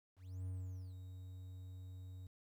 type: tone with ADSR envelope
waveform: triangle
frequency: 92.5 Hz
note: F#2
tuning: in tune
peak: -38 dBFS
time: 0.16-2.27 s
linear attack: 300 ms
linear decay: 470 ms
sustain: -8 dB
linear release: 4 ms
effects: 12-bit